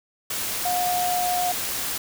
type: tone in noise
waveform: sine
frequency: 719 Hz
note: F#5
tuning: 50 cents flat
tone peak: -22 dBFS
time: 0.65-1.52 s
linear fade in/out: 5 ms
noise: white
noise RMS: -28 dBFS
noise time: 0.3-1.98 s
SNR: +3 dB
effects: none